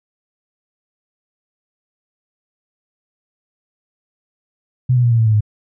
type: tone with pitch steps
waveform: sine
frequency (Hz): 126.7 / 122.95 / 119.31 / 115.78 / 112.36 / 109.03 / 105.81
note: B2 / B2 / A#2 / A#2 / A2 / A2 / G#2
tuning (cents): +45 / -7 / +41 / -11 / +37 / -15 / +33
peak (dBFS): -10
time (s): 4.89-5.408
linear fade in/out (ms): 10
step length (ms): 74
effects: none